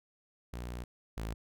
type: tone pair in turn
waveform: sawtooth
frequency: 60.2 / 54.99 Hz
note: B1 / A1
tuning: -44 / 0 cents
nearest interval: major second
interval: 156 cents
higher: first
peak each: -35 / -32 dBFS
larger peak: second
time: 0.53-0.84 / 1.17-1.34 s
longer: first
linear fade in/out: 5 ms
effects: none